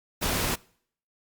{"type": "noise", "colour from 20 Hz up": "pink", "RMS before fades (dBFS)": -27, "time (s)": [0.21, 0.56], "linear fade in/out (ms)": 20, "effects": ["noise-tail reverb RT60 0.6 s tail -24 dB re dry", "Opus 48 kbps"]}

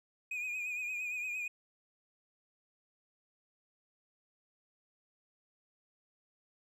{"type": "tone with vibrato", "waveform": "triangle", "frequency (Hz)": 2470, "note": "D#7", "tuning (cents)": -13, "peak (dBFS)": -34, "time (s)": [0.31, 1.48], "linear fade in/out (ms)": 5, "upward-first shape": "triangle", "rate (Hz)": 8.7, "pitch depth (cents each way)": 59, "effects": []}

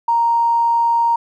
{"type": "tone with tanh clipping", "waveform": "triangle", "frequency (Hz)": 932.3, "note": "A#5", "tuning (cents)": 0, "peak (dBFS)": -12, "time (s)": [0.08, 1.16], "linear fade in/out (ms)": 5, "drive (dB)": 3, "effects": []}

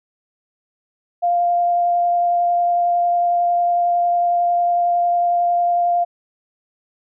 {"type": "tone with vibrato", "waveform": "sine", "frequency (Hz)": 698.5, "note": "F5", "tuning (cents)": 0, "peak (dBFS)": -14, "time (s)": [1.22, 6.05], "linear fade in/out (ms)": 20, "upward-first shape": "sine", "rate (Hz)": 11, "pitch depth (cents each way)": 8, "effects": []}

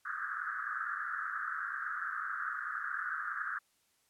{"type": "band-pass noise", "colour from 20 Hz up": "white", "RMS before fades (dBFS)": -38, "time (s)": [0.05, 3.59], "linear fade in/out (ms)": 10, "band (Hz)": [1200, 1700], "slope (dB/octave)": 96, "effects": ["white hiss -73 dBFS RMS until 4.09 s", "low-pass 12000 Hz 12 dB/octave"]}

